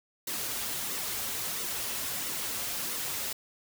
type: noise with flanger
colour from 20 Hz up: white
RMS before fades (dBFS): -34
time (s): 0.27-3.33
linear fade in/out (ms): 5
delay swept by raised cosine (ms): 1.2 to 6.5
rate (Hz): 1.5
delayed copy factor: -0.55
effects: none